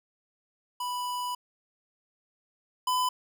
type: tone pair in turn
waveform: square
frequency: 987.8 / 1005.1 Hz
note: B5 / B5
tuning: 0 / +30 cents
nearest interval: unison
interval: 30 cents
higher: second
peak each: -31 / -25 dBFS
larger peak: second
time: 0.8-1.35 / 2.87-3.09 s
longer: first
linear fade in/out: 5 ms
effects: none